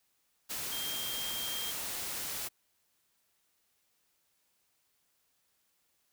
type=tone in noise; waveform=sine; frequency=3196 Hz; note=G7; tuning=33 cents sharp; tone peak=-38 dBFS; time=0.71-1.72 s; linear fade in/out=20 ms; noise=white; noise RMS=-38 dBFS; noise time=0.49-2.49 s; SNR=-3 dB; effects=white hiss -75 dBFS RMS until 6.12 s